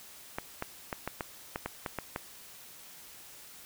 clicks, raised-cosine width 0.5 ms, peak -18 dBFS, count 10, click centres 0.385 / 0.624 / 0.928 / 1.076 / 1.208 / 1.559 / 1.66 / 1.862 / 1.987 / 2.161 s, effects white hiss -51 dBFS RMS until 3.65 s

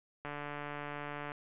click train, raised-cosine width 0.5 ms, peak -26 dBFS, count 157, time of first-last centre 0.25-1.318 s, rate 146 Hz, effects resampled to 8000 Hz

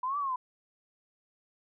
sine exponential two-way sweep, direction up then down, 987.8 to 1178 to 987.8 Hz, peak -29 dBFS, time 0.03-0.36 s, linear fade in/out 5 ms, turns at 0.18 s, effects none

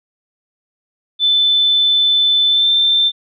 sine tone with pitch glide, 3520 to 3563 Hz, A7 to A7, 0 to +21 cents, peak -10 dBFS, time 1.19-3.12 s, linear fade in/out 50 ms, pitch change +21 cents, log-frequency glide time 2.49-2.69 s, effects none

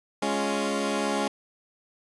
15% pulse chord, Db major, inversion second, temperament equal, 207.7 / 277.2 / 349.2 Hz, Ab3 / Db4 / F4, 0 / 0 / 0 cents, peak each -22 / -22 / -27 dBFS, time 0.22-1.28 s, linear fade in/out 5 ms, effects resampled to 24000 Hz

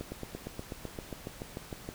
slowing click train, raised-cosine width 2 ms, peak -24 dBFS, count 15, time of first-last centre 0.01-1.889 s, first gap 110 ms, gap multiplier 1.03, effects pink hiss -49 dBFS RMS until 1.94 s

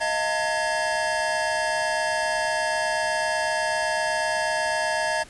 square tone cluster, 630 / 698 / 901 / 1680 Hz, D#5 / F5 / A5 / G#6, +21 / -1 / +41 / +19 cents, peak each -28 / -32 / -29 / -28 dBFS, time 0-5.24 s, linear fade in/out 20 ms, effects pink hiss -48 dBFS RMS until 5.29 s + resampled to 24000 Hz

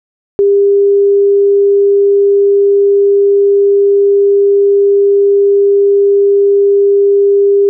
sine tone, 400.8 Hz, G4, 38 cents sharp, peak -5 dBFS, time 0.39-7.69 s, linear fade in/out 0 ms, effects none

